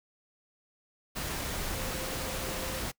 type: tone in noise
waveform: sine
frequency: 523.3 Hz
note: C5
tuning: in tune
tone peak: -42 dBFS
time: 1.71-2.8 s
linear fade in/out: 20 ms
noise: pink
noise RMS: -35 dBFS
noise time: 1.15-2.92 s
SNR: -10 dB
effects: noise-tail reverb RT60 0.1 s tail -23 dB re dry